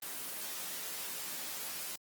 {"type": "noise with comb filter", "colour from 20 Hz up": "white", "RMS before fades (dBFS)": -41, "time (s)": [0.02, 1.96], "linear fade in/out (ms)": 5, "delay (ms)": 14, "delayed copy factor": -0.8, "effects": ["high-pass 150 Hz 12 dB/octave", "Opus 24 kbps"]}